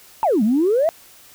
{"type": "exponential two-way sweep", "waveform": "sine", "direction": "down then up", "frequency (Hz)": [932.3, 200.9, 685], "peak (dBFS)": -13, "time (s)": [0.23, 0.89], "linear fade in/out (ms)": 0, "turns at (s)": 0.43, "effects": ["tanh soft clip ceiling -9 dBFS", "white hiss -47 dBFS RMS until 1.34 s"]}